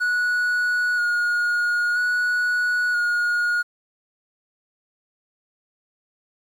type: tone with vibrato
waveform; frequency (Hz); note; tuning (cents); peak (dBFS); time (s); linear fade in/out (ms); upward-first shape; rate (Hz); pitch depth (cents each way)
triangle; 1452; F#6; -33; -17; 0-3.63; 20; square; 0.51; 17
effects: 9-bit